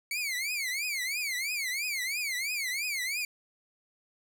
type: tone with vibrato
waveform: sawtooth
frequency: 2217 Hz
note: C#7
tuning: in tune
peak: -27 dBFS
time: 0.11-3.25 s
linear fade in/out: 2 ms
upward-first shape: triangle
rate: 3 Hz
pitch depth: 240 cents each way
effects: none